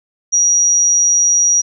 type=tone; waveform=sine; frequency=5760 Hz; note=F#8; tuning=47 cents flat; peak=-9 dBFS; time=0.32-1.62 s; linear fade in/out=20 ms; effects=none